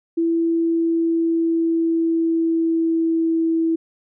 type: tone with pitch glide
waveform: sine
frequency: 332.5 to 327.2 Hz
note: E4 to E4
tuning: +15 to -13 cents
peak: -16 dBFS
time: 0.17-3.76 s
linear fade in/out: 10 ms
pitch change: -28 cents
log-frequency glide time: 0.28-3.45 s
effects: none